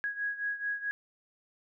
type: beating tone pair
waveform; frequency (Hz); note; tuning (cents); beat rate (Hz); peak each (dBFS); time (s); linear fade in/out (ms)
sine; 1656 / 1660.6; G#6 / G#6; -5 / -1; 4.6; -33 / -37; 0.04-0.91; 0
effects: none